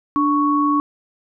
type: tone pair together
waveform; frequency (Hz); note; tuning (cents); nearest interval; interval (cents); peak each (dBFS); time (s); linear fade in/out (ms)
sine; 293.7 / 1111.7; D4 / C#6; 0 / +5; octave + major seventh; 2305; -17; 0.16-0.8; 0
effects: none